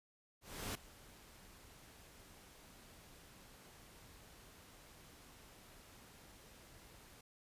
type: noise with ADSR envelope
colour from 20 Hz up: pink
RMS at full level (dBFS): -41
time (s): 0.41-7.21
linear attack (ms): 340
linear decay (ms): 4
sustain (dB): -19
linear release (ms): 4
effects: resampled to 32000 Hz